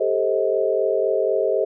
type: chord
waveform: sine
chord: A half-diminished seventh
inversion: third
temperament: just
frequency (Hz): 396 / 440 / 528 / 633.6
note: G4 / A4 / C5 / Eb5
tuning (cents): +18 / 0 / +16 / +31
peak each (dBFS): -23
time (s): 0-1.65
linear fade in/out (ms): 10
effects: none